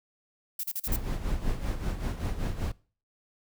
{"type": "noise bursts", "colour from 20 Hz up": "violet", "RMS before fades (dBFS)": -32, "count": 5, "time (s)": [0.59, 0.963], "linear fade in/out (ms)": 5, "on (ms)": 45, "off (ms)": 37}
{"type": "noise with tremolo", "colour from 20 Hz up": "brown", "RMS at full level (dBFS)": -28, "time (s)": [0.87, 2.72], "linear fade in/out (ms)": 5, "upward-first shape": "sine", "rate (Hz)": 5.2, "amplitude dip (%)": 65}
{"effects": ["noise-tail reverb RT60 0.4 s tail -22 dB re dry"]}